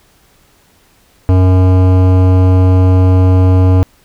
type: tone with hard clipping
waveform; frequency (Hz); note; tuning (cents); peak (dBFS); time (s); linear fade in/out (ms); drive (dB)
sine; 92.5; F#2; 0; -7; 1.29-3.83; 0; 16
effects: pink hiss -50 dBFS RMS until 4.04 s